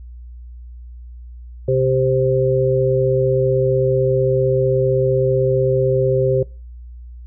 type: harmonic tone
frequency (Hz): 130.81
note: C3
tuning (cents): 0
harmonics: 1 / 3 / 4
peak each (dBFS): -18 / -18 / -18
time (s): 1.68-6.43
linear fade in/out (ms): 5
effects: noise-tail reverb RT60 0.3 s tail -22 dB re dry + added 60 Hz sine -33 dBFS peak until 7.26 s